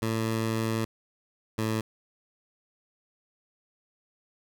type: tone pair in turn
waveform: 15% pulse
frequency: 112.1 / 110.43 Hz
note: A2 / A2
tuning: +33 / +7 cents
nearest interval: unison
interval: 26 cents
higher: first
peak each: -20 dBFS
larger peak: neither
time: 0.02-0.85 / 1.58-1.81 s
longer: first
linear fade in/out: 5 ms
effects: none